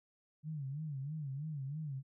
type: tone with vibrato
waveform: sine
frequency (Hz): 145.1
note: D3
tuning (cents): -21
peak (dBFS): -38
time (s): 0.43-2.03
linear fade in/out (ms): 50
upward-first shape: sine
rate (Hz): 3.1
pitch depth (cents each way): 150
effects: none